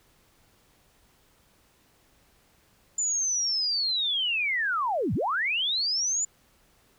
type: linear two-way sweep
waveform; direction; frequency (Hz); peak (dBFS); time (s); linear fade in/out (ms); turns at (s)
sine; down then up; 7120 to 80 to 7120; -24; 2.98-6.25; 5; 5.14
effects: pink hiss -63 dBFS RMS until 6.98 s

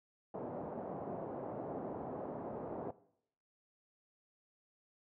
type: low-pass noise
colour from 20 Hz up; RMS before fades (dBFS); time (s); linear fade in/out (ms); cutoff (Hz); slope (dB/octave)
white; -42; 0.34-2.91; 5; 740; 24
effects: noise-tail reverb RT60 0.7 s tail -19 dB re dry + high-pass 150 Hz 12 dB/octave

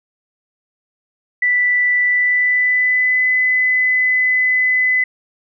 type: tone with pitch glide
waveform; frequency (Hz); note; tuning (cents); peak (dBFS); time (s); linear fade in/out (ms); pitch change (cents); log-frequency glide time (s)
sine; 1975.5 to 2012; B6 to B6; 0 to +32; -12; 1.42-5.04; 5; +32; 2.06-3.25
effects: none

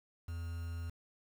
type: tone with quantisation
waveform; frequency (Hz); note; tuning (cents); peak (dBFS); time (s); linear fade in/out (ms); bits
triangle; 84.2; E2; +37; -36; 0.28-0.9; 5; 9
effects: none

